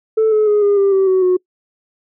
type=tone with pitch steps; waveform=sine; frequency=440 / 428.5 / 417.2 / 406.3 / 395.6 / 385.3 / 375.2 / 365.3 Hz; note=A4 / A4 / G#4 / G#4 / G4 / G4 / F#4 / F#4; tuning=0 / -46 / +8 / -38 / +16 / -30 / +24 / -22 cents; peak=-8 dBFS; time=0.17-1.37 s; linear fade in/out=10 ms; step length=150 ms; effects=noise-tail reverb RT60 0.1 s tail -25 dB re dry + tanh soft clip ceiling -8 dBFS